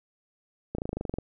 slowing click train, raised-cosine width 2 ms, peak -18 dBFS, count 12, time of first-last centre 0.75-1.185 s, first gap 34 ms, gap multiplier 1.03, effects none

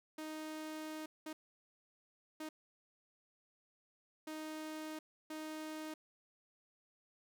sawtooth tone bursts at uneven times, 311.1 Hz, D#4, in tune, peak -39 dBFS, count 5, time 0.18-1.06 / 1.26-1.33 / 2.4-2.49 / 4.27-4.99 / 5.3-5.94 s, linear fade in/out 5 ms, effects none

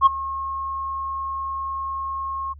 sine tone with ADSR envelope, 1081 Hz, C#6, 44 cents flat, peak -6 dBFS, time 0.01-2.54 s, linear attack 52 ms, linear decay 16 ms, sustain -19 dB, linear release 22 ms, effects tanh soft clip ceiling -6 dBFS + added 72 Hz sine -40 dBFS peak until 2.59 s

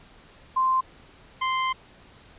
sine / sawtooth tone pair in turn, 1043 / 1043 Hz, C6 / C6, -6 / -6 cents, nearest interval unison, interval 0 cents, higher neither, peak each -19 dBFS, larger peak neither, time 0.56-0.81 / 1.41-1.73 s, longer second, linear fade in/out 10 ms, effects pink hiss -52 dBFS RMS until 2.38 s + resampled to 8000 Hz

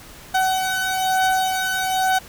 30% pulse beating tone pair, 753 / 754.1 Hz, F#5 / F#5, +30 / +33 cents, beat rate 1.1 Hz, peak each -21 / -17 dBFS, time 0.34-2.19 s, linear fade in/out 10 ms, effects pink hiss -42 dBFS RMS until 2.28 s

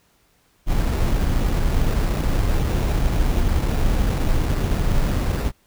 brown noise with sample-and-hold, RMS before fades -19 dBFS, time 0.66-5.52 s, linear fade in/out 50 ms, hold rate 3150 Hz, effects pink hiss -61 dBFS RMS until 5.66 s

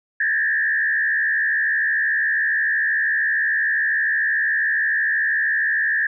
sine tone with frequency modulation, 1744 Hz, A6, 16 cents flat, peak -17 dBFS, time 0.2-6.07 s, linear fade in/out 5 ms, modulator 72.9 Hz, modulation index 1.4, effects none

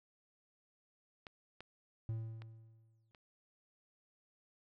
clicks, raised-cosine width 0.3 ms, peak -32 / -33 / -37 / -41 dBFS, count 4, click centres 1.268 / 1.606 / 2.42 / 3.148 s
triangle tone with exponential decay, 112.5 Hz, A2, 39 cents sharp, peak -33 dBFS, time 2.09-3.11 s, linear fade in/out 0 ms, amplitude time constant 220 ms
effects none

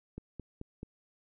click train, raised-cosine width 3 ms, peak -28 dBFS, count 4, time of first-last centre 0.18-0.831 s, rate 4.61 Hz, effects none

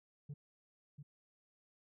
sine tone with echo, 144.7 Hz, D3, 25 cents flat, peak -40 dBFS, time 0.29-0.34 s, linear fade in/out 10 ms, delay 690 ms, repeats 1, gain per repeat -8 dB, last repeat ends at 1.03 s, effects tanh soft clip ceiling -42 dBFS

